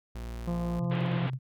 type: tone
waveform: 40% pulse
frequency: 58.27 Hz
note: A#1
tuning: in tune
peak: -35 dBFS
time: 0.15-0.8 s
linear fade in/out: 5 ms
type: harmonic tone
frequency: 172.5 Hz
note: F3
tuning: 21 cents flat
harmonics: 1 / 2 / 3 / 4 / 5 / 6 / 7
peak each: -29 / -43 / -40 / -45 / -49 / -47 / -54 dBFS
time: 0.47-1.27 s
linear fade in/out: 10 ms
type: tone with tremolo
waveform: sine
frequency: 130 Hz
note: C3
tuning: 11 cents flat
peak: -28 dBFS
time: 0.79-1.39 s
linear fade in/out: 50 ms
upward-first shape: square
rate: 9.2 Hz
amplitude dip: 35%
type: band-pass noise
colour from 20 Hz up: pink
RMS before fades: -39 dBFS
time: 0.91-1.3 s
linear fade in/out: 2 ms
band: 250 to 3500 Hz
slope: 48 dB/octave
effects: none